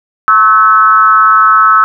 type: tone with frequency modulation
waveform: sine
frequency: 1300 Hz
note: E6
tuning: 24 cents flat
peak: -3 dBFS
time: 0.28-1.84 s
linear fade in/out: 0 ms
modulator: 203 Hz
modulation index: 0.76
effects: none